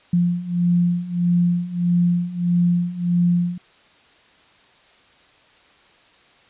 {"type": "beating tone pair", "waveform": "sine", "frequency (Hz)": [173.8, 175.4], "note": ["F3", "F3"], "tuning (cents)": [-8, 8], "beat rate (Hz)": 1.6, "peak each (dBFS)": [-21, -18], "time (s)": [0.13, 3.58], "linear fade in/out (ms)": 5, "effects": ["white hiss -53 dBFS RMS until 6.49 s", "resampled to 8000 Hz"]}